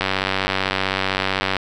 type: click train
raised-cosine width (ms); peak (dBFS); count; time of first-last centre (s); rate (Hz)
0.3; -3; 150; 0.01-1.567; 95.7
effects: none